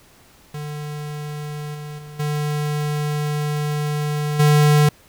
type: tone with level steps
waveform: square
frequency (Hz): 148.9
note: D3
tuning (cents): +24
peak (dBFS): -28 / -31 / -36 / -21 / -12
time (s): 0.54-4.89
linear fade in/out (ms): 5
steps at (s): 1.74 / 1.98 / 2.19 / 4.39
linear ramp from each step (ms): 10
effects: pink hiss -51 dBFS RMS until 5.08 s